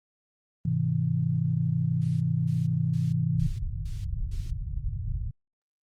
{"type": "chord", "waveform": "sine", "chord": "Ab augmented", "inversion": "none", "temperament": "just", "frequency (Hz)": [103.83, 129.78, 162.23], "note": ["Ab2", "C3", "E3"], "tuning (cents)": [0, -14, -27], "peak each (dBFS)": [-31, -27, -26], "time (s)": [0.65, 3.47], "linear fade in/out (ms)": 5}
{"type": "noise bursts", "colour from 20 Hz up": "violet", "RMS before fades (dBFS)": -38, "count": 6, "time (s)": [2.01, 4.51], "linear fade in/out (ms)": 10, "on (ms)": 200, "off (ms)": 260}
{"type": "low-pass noise", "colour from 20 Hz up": "pink", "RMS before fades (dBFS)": -31, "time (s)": [3.35, 5.31], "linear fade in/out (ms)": 10, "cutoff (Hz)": 140, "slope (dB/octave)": 48}
{"effects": ["low-pass 4000 Hz 12 dB/octave", "Opus 32 kbps"]}